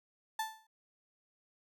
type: tone with exponential decay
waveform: 35% pulse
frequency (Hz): 880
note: A5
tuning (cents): 0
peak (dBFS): -29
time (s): 0.39-0.67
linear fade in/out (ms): 5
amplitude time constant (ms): 59
effects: none